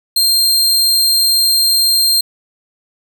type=tone; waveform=sawtooth; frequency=4186 Hz; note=C8; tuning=in tune; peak=-7 dBFS; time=0.16-2.21 s; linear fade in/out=5 ms; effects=none